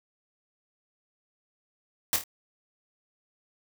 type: noise with echo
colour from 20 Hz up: white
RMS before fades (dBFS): -24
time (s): 2.13-2.16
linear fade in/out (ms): 0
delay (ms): 26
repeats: 3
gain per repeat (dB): -7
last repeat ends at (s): 2.238
effects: none